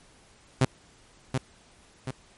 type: tone with echo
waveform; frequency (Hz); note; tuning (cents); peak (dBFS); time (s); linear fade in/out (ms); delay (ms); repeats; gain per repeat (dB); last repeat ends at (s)
sawtooth; 130.4; C3; -5; -14; 0.61-0.65; 5; 730; 2; -6; 2.11
effects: pink hiss -57 dBFS RMS until 2.37 s + MP3 48 kbps